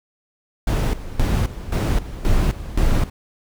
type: noise with tremolo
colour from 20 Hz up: brown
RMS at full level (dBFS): -17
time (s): 0.67-3.1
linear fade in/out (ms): 5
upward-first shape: square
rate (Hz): 1.9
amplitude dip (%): 80
effects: none